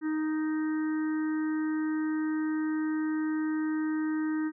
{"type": "harmonic tone", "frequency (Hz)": 311.1, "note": "D#4", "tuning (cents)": 0, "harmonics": [1, 3, 4, 5, 6], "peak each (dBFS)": [-27, -46, -46, -44, -45], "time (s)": [0.01, 4.52], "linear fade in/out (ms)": 50, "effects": []}